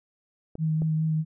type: clicks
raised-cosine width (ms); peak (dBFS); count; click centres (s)
2; -23; 2; 0.554 / 0.82
type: tone with vibrato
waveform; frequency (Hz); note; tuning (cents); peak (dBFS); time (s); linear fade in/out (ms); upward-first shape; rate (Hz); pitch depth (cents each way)
sine; 157.7; D#3; +24; -22; 0.58-1.25; 50; sine; 4.8; 15
effects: none